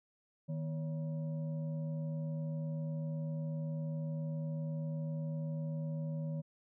sine tone with frequency modulation, 157.1 Hz, D#3, 17 cents sharp, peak -35 dBFS, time 0.48-6.42 s, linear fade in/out 20 ms, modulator 402 Hz, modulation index 0.48, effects none

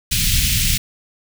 pink band-stop noise, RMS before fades -17 dBFS, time 0.11-0.78 s, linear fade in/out 10 ms, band 160 to 2400 Hz, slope 24 dB/octave, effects none

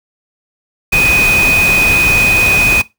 sine tone in noise, 2496 Hz, D#7, 5 cents sharp, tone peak -9 dBFS, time 0.92-2.82 s, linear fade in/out 10 ms, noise pink, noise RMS -17 dBFS, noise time 0.92-2.82 s, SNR +5 dB, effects noise-tail reverb RT60 0.2 s tail -18 dB re dry

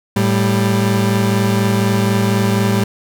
30% pulse tone pair together, 110.4 / 196.71 Hz, A2 / G3, +6 / +6 cents, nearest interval minor seventh, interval 1000 cents, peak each -13 dBFS, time 0.16-2.84 s, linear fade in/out 5 ms, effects none

